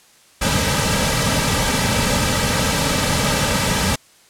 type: noise with comb filter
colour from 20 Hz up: pink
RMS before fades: -18 dBFS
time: 0.41-3.96 s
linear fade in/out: 10 ms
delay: 2.8 ms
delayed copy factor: -0.7
effects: white hiss -51 dBFS RMS until 4.29 s + low-pass 10000 Hz 12 dB/octave